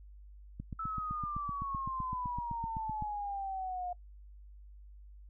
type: click train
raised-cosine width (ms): 5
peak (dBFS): -28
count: 20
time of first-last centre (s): 0.6-3.023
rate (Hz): 7.84
type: exponential sweep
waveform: sine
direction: down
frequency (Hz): 1318.5 to 710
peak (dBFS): -35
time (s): 0.79-3.93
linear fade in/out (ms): 5
effects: noise-tail reverb RT60 0.1 s tail -24 dB re dry + added 50 Hz sine -50 dBFS peak until 5.29 s